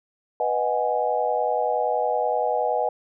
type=chord; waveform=sine; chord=G# minor seventh; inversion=first; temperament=equal; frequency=493.9 / 622.3 / 740 / 830.6 Hz; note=B4 / D#5 / F#5 / G#5; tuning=0 / 0 / 0 / 0 cents; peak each=-26 dBFS; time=0.4-2.89 s; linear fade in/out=2 ms; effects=none